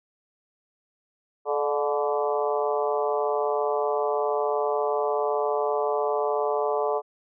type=harmonic tone with a mistuned harmonic; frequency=144.3 Hz; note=D3; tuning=30 cents flat; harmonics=3 / 4 / 5 / 6 / 7 / 8; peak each=-26 / -28 / -30 / -32 / -33 / -34 dBFS; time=1.45-7.02 s; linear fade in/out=50 ms; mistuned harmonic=4; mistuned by=+56 cents; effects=none